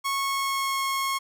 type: tone with pitch glide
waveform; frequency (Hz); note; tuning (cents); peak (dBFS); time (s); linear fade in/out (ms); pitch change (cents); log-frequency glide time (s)
sawtooth; 1100 to 1087.4; C#6 to C#6; -14 to -34; -21; 0.04-1.19; 20; -20; 0.15-0.84
effects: none